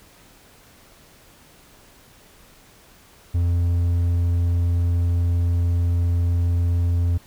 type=tone; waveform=triangle; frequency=86.4 Hz; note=F2; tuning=18 cents flat; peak=-15 dBFS; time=3.34-7.18 s; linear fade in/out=10 ms; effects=pink hiss -51 dBFS RMS until 7.26 s